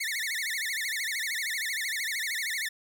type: tone with vibrato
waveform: sawtooth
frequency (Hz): 1975.5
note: B6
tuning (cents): 0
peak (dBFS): -26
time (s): 0-2.69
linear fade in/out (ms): 10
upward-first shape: sine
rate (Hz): 13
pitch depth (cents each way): 220
effects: none